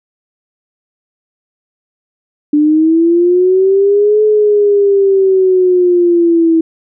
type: linear two-way sweep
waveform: sine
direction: up then down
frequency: 293.7 to 428.7 to 323.7 Hz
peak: -6 dBFS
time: 2.53-6.61 s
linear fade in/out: 5 ms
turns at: 4.23 s
effects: none